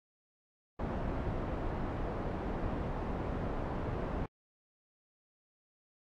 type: low-pass noise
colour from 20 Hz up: pink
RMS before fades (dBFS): -36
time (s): 0.79-4.26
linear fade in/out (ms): 5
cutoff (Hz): 930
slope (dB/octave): 12
effects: AAC 64 kbps